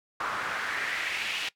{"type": "noise with band-pass filter sweep", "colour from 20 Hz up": "pink", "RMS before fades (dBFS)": -32, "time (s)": [0.2, 1.49], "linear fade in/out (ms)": 5, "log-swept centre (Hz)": [1200, 2900], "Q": 2.5, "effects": ["noise-tail reverb RT60 0.1 s tail -20 dB re dry"]}